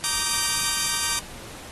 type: chord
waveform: 5% pulse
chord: Eb major seventh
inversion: second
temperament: just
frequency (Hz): 933.4 / 1166.7 / 1244.5 / 1555.6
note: Bb5 / D6 / Eb6 / G6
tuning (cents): +2 / -12 / 0 / -14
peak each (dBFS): -18 / -16 / -22 / -17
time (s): 0.04-1.19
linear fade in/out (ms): 0
effects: pink hiss -41 dBFS RMS until 1.71 s + AAC 32 kbps